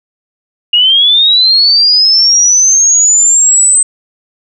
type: linear sweep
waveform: sine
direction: up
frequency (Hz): 2835 to 8220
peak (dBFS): -4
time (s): 0.73-3.83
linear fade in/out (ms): 5
effects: none